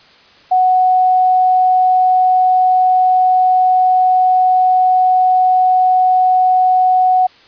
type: tone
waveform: sine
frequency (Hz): 740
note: F#5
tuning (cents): 0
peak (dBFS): -8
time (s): 0.51-7.27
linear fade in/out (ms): 10
effects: white hiss -45 dBFS RMS until 7.47 s + resampled to 11025 Hz